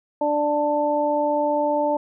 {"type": "harmonic tone", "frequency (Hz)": 295, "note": "D4", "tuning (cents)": 8, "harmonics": [1, 2, 3], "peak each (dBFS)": [-26, -21, -23], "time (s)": [0.21, 1.97], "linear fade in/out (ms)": 5, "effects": []}